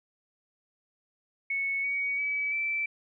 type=tone with pitch steps; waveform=sine; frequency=2209 / 2248 / 2287 / 2327 Hz; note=C#7 / C#7 / D7 / D7; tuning=-7 / +24 / -47 / -17 cents; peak=-27 dBFS; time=1.5-2.86 s; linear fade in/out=5 ms; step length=340 ms; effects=none

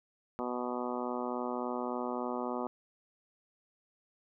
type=harmonic tone; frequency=123.47 Hz; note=B2; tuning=in tune; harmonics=2 / 3 / 4 / 5 / 6 / 7 / 8 / 9 / 10; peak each=-38 / -40 / -41 / -42 / -43 / -43 / -44 / -45 / -45 dBFS; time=0.39-2.67 s; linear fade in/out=0 ms; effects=none

